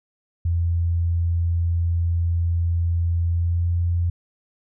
sine tone with pitch glide, 85 to 86.29 Hz, F2 to F2, -46 to -20 cents, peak -18 dBFS, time 0.45-4.1 s, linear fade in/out 5 ms, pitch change +26 cents, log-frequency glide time 3.29-3.72 s, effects none

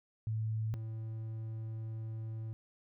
sine / triangle tone pair in turn, 110 / 111.15 Hz, A2 / A2, 0 / +18 cents, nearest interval unison, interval 18 cents, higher second, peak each -32 / -36 dBFS, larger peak first, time 0.27-0.74 / 0.74-2.53 s, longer second, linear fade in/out 0 ms, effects none

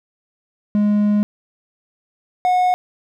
triangle tone pair in turn, 207.7 / 728.7 Hz, G#3 / F#5, 0 / -27 cents, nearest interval octave + minor seventh, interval 2173 cents, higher second, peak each -11 dBFS, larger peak neither, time 0.75-1.23 / 2.45-2.74 s, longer first, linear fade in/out 0 ms, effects none

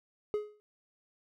triangle tone with exponential decay, 420 Hz, G#4, 19 cents sharp, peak -24 dBFS, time 0.34-0.6 s, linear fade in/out 0 ms, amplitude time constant 55 ms, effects none

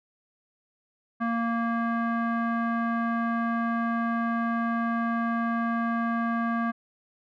square tone with low-pass filter, 231.7 Hz, A#3, 10 cents flat, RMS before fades -27 dBFS, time 1.2-6.72 s, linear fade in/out 20 ms, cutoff 1400 Hz, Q 5.9, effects none

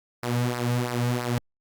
sawtooth tone with flanger, 121.7 Hz, B2, 25 cents flat, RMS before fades -26 dBFS, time 0.23-1.38 s, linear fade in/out 0 ms, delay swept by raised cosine 0.29 to 2.99 ms, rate 3 Hz, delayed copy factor -0.7, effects Opus 48 kbps

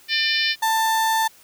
harmonic tone, 598 Hz, D5, 31 cents sharp, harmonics 3 / 4 / 5 / 6 / 7 / 8 / 9, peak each -24 / -25 / -26 / -27 / -27 / -28 / -29 dBFS, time 0.08-0.56 s, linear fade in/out 50 ms
35% pulse tone, 889 Hz, A5, 18 cents sharp, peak -16 dBFS, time 0.62-1.28 s, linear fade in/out 10 ms
effects white hiss -51 dBFS RMS until 1.43 s

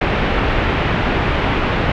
pink low-pass noise, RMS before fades -17 dBFS, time 0.01-1.92 s, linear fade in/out 5 ms, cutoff 2900 Hz, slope 24 dB/octave, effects none

